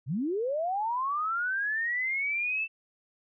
sine linear sweep, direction up, 110 to 2669 Hz, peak -27 dBFS, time 0.06-2.68 s, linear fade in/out 50 ms, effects none

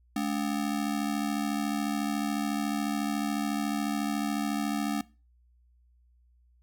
square ring-modulated tone, 250 Hz, B3, 21 cents sharp, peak -25 dBFS, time 0.16-5.01 s, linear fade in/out 0 ms, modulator 37 Hz, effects noise-tail reverb RT60 0.3 s tail -20 dB re dry + added 60 Hz sine -60 dBFS peak until 6.62 s

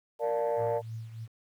sine chord, Bb major seventh, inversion none, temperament equal, 466.2 / 587.3 / 698.5 / 880 Hz, Bb4 / D5 / F5 / A5, 0 / 0 / 0 / 0 cents, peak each -29 / -29 / -35 / -34 dBFS, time 0.19-0.82 s, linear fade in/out 50 ms
sine tone with tremolo, 112.6 Hz, A2, 40 cents sharp, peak -34 dBFS, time 0.56-1.28 s, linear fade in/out 50 ms, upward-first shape triangle, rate 3.2 Hz, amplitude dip 70%
effects tanh soft clip ceiling -21 dBFS + 10-bit

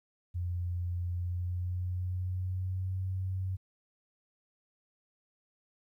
sine tone with pitch glide, 88.1 to 93.88 Hz, F2 to F#2, +16 to +26 cents, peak -31 dBFS, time 0.34-3.57 s, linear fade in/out 20 ms, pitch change +110 cents, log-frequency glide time 1.15-3.01 s, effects 12-bit

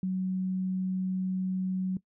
sine tone, 186.6 Hz, F#3, 15 cents sharp, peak -27 dBFS, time 0.03-1.97 s, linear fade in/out 2 ms, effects noise-tail reverb RT60 0.1 s tail -19 dB re dry

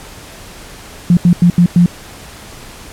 sine tone bursts at uneven times, 174.7 Hz, F3, 1 cent sharp, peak -4 dBFS, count 5, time 1.1-1.17 / 1.25-1.33 / 1.42-1.5 / 1.58-1.66 / 1.76-1.86 s, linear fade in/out 2 ms, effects pink hiss -34 dBFS RMS until 2.92 s + low-pass 12000 Hz 12 dB/octave

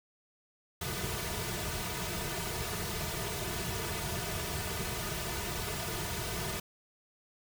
pink noise with comb filter, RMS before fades -36 dBFS, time 0.81-6.6 s, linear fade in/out 5 ms, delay 3.7 ms, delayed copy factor -1, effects none

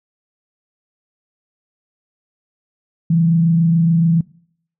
sine tone with frequency modulation, 166 Hz, E3, 12 cents sharp, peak -11 dBFS, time 3.1-4.21 s, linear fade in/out 5 ms, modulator 27 Hz, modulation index 0.31, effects noise-tail reverb RT60 0.6 s tail -21 dB re dry

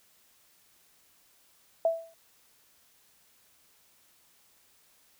sine tone with exponential decay, 659.3 Hz, E5, in tune, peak -19 dBFS, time 1.85-2.14 s, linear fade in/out 2 ms, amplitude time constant 63 ms, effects white hiss -64 dBFS RMS until 5.19 s

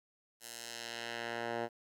10% pulse tone with band-pass filter sweep, 117.3 Hz, A#2, 11 cents sharp, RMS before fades -41 dBFS, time 0.4-1.69 s, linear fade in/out 50 ms, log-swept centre 11000 to 750 Hz, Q 0.78, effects 11-bit

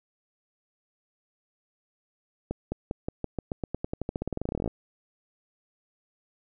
accelerating click train, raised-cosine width 2 ms, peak -16 dBFS, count 29, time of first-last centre 2.51-4.677 s, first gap 210 ms, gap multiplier 0.91, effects none

